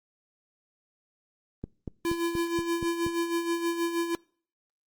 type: click train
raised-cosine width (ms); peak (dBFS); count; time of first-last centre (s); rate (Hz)
3; -21; 7; 1.64-3.065; 4.21
type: tone with tremolo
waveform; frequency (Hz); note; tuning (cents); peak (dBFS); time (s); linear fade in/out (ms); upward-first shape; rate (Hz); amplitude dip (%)
square; 338.5; E4; +46; -25; 2.05-4.15; 0; sine; 6.3; 60
effects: noise-tail reverb RT60 0.5 s tail -26 dB re dry + Opus 24 kbps